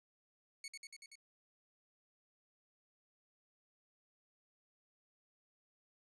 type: tone with echo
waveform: 15% pulse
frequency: 2217 Hz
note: C#7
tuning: in tune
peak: -38 dBFS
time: 0.64-0.68 s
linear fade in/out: 2 ms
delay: 95 ms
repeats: 5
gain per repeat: -2 dB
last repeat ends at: 1.155 s
effects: low-pass 10000 Hz 12 dB/octave